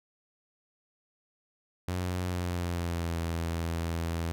sawtooth tone with pitch glide, 90.4 to 83.38 Hz, F#2 to E2, -40 to +20 cents, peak -26 dBFS, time 1.88-4.32 s, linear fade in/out 0 ms, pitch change -140 cents, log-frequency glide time 2.22-3.18 s, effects none

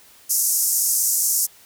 white band-pass noise, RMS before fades -20 dBFS, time 0.29-1.47 s, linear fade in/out 20 ms, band 5600 to 14000 Hz, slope 48 dB/octave, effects white hiss -50 dBFS RMS until 1.65 s

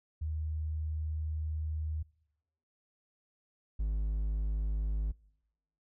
sine / triangle tone pair in turn, 77.78 / 52.18 Hz, D#2 / G#1, 0 / +9 cents, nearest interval perfect fifth, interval 691 cents, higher first, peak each -32 / -27 dBFS, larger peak second, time 0.21-2.03 / 3.79-5.12 s, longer first, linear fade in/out 10 ms, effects noise-tail reverb RT60 0.9 s tail -25 dB re dry

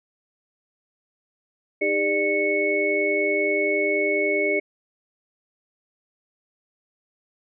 sine tone cluster, 312 / 402.3 / 597 / 2208 Hz, D#4 / G4 / D5 / C#7, +5 / +45 / +28 / -7 cents, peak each -29 / -24 / -26 / -23 dBFS, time 1.81-4.6 s, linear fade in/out 10 ms, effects none

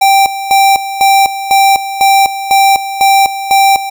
square tone with tremolo, 784 Hz, G5, in tune, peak -5 dBFS, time 0.01-3.9 s, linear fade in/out 10 ms, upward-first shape square, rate 2 Hz, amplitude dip 75%, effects none

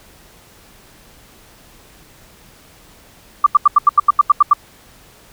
sine tone bursts, 1174.7 Hz, D6, in tune, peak -4 dBFS, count 11, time 3.44-4.534 s, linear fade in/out 5 ms, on 24 ms, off 83 ms, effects pink hiss -46 dBFS RMS until 5.32 s

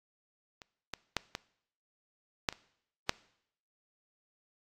clicks, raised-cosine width 0.2 ms, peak -30 / -19 / -11 / -18 / -10 / -26 / -8 dBFS, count 7, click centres 0.618 / 0.937 / 1.167 / 1.351 / 2.488 / 2.526 / 3.094 s, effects noise-tail reverb RT60 0.7 s tail -21 dB re dry + AAC 64 kbps

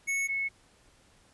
square / sine tone pair in turn, 2205 / 2196 Hz, C#7 / C#7, -10 / -17 cents, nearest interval unison, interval 7 cents, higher first, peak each -28 dBFS, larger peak neither, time 0.07-0.28 / 0.28-0.49 s, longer neither, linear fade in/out 20 ms, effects pink hiss -62 dBFS RMS until 1.33 s + resampled to 24000 Hz

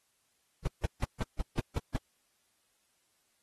brown noise bursts, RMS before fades -28 dBFS, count 8, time 0.65-1.97 s, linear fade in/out 5 ms, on 25 ms, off 160 ms, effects white hiss -74 dBFS RMS until 3.42 s + AAC 32 kbps

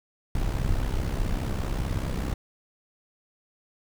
brown noise with amplitude modulation, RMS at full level -24 dBFS, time 0.35-2.34 s, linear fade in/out 2 ms, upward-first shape sine, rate 64.8 Hz, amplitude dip 70%, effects none

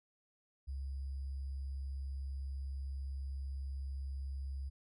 sine tone with sample-and-hold, 67.8 Hz, C#2, 38 cents flat, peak -38 dBFS, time 0.67-4.7 s, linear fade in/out 20 ms, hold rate 4900 Hz, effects resampled to 24000 Hz

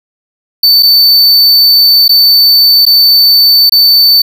square tone with dropouts, 4533 Hz, C#8, 38 cents sharp, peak -3 dBFS, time 0.63-4.22 s, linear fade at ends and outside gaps 5 ms, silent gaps 0.826-0.83 / 2.081-2.092 / 2.854-2.864 / 3.696-3.72 s, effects none

